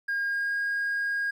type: tone with pitch glide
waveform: triangle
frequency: 1620 to 1630.3 Hz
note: G#6 to G#6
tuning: -43 to -33 cents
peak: -23 dBFS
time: 0.08-1.31 s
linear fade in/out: 10 ms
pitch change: +10 cents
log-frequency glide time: 0.29-0.57 s
effects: tanh soft clip ceiling -21 dBFS